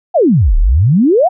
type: exponential two-way sweep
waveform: sine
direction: down then up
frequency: 784 to 32.7 to 784 Hz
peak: -6 dBFS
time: 0.14-1.29 s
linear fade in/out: 20 ms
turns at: 0.57 s
effects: none